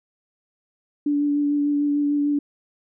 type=tone with vibrato; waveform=sine; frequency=290 Hz; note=D4; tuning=22 cents flat; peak=-18 dBFS; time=1.06-2.39 s; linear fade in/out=5 ms; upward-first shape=sine; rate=6.7 Hz; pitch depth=13 cents each way; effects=none